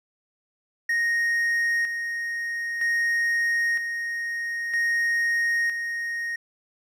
triangle tone with tremolo, 1864.7 Hz, A#6, in tune, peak -19 dBFS, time 0.89-6.36 s, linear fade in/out 5 ms, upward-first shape square, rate 0.52 Hz, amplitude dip 50%, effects none

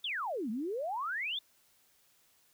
sine exponential two-way sweep, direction down then up, 3648 to 206.2 to 3648 Hz, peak -33 dBFS, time 0.04-1.39 s, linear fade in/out 5 ms, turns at 0.5 s, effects white hiss -68 dBFS RMS until 2.53 s

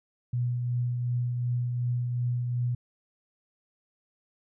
sine tone with tremolo, 122.2 Hz, B2, 18 cents flat, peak -24 dBFS, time 0.33-2.75 s, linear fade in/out 5 ms, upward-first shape triangle, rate 2.7 Hz, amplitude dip 35%, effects none

